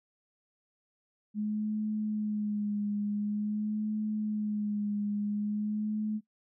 sine tone with vibrato, 210 Hz, G#3, 19 cents sharp, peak -29 dBFS, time 1.34-6.21 s, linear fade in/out 50 ms, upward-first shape sine, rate 0.47 Hz, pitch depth 33 cents each way, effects noise-tail reverb RT60 0.1 s tail -19 dB re dry

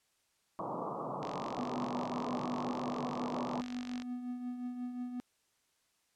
white band-pass noise, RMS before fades -39 dBFS, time 0.59-3.61 s, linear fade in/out 0 ms, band 120 to 1200 Hz, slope 96 dB/octave
click train, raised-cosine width 0.2 ms, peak -28 dBFS, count 133, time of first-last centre 1.23-4.021 s, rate 47.3 Hz
triangle tone with tremolo, 246.9 Hz, B3, in tune, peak -33 dBFS, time 1.58-5.2 s, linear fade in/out 0 ms, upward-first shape triangle, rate 5.6 Hz, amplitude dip 55%
effects white hiss -75 dBFS RMS until 6.15 s + low-pass 10000 Hz 12 dB/octave

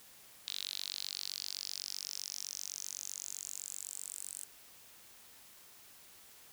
sawtooth tone with high-pass filter sweep, 47.81 Hz, G1, 43 cents flat, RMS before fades -43 dBFS, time 0.47-4.45 s, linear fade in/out 10 ms, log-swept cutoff 3800 to 8500 Hz, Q 4.9, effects white hiss -58 dBFS RMS until 6.52 s

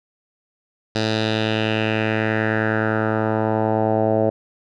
10% pulse tone with low-pass filter sweep, 109.6 Hz, A2, 6 cents flat, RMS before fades -20 dBFS, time 0.95-4.3 s, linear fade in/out 5 ms, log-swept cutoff 4600 to 620 Hz, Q 3, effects none

